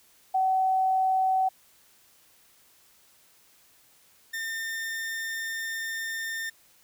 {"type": "tone pair in turn", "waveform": ["sine", "40% pulse"], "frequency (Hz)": [757, 1807.8], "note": ["F#5", "A6"], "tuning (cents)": [39, 46], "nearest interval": "octave + minor third", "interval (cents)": 1507, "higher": "second", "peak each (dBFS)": [-21, -30], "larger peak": "first", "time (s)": [[0.34, 1.49], [4.33, 6.5]], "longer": "second", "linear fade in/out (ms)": 10, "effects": ["white hiss -60 dBFS RMS until 6.83 s"]}